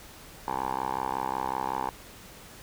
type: tone with band-pass filter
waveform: 10% pulse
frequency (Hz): 65.41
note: C2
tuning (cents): 0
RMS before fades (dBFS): -31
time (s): 0.48-1.89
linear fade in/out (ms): 0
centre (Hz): 860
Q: 4.7
effects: pink hiss -48 dBFS RMS until 2.62 s